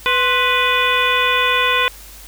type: harmonic tone with a mistuned harmonic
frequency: 495.2 Hz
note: B4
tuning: 5 cents sharp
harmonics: 1 / 2 / 3 / 4 / 5 / 6 / 7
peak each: -23 / -19 / -21 / -22 / -19 / -25 / -22 dBFS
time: 0.06-1.88 s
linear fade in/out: 0 ms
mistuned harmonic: 2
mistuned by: +100 cents
effects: added 50 Hz sine -40 dBFS peak until 2.27 s + white hiss -40 dBFS RMS until 2.27 s